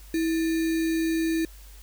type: tone with sample-and-hold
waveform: sine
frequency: 325.5 Hz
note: E4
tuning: 22 cents flat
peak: -22 dBFS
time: 0.14-1.45 s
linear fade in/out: 2 ms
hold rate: 2100 Hz
effects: added 50 Hz sine -44 dBFS peak until 1.82 s + white hiss -53 dBFS RMS until 1.82 s